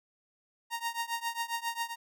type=tone with tremolo; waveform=sawtooth; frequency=930 Hz; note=A#5; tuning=4 cents flat; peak=-25 dBFS; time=0.7-1.96 s; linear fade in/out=50 ms; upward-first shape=triangle; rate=7.4 Hz; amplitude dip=95%; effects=none